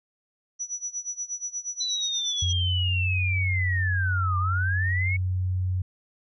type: tone with tremolo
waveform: sine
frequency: 5900 Hz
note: F#8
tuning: 6 cents flat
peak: -27 dBFS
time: 0.59-2.53 s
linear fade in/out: 20 ms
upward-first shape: sine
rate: 8.4 Hz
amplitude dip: 90%
type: linear two-way sweep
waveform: sine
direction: down then up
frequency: 4036 to 1174.7 to 2239 Hz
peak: -26 dBFS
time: 1.8-5.17 s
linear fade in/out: 10 ms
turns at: 4.38 s
type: tone with pitch glide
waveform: sine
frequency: 89.5 to 92.07 Hz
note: F2 to F#2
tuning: +43 to -8 cents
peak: -23 dBFS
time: 2.42-5.82 s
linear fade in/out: 5 ms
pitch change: +49 cents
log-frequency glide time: 2.64-2.98 s
effects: none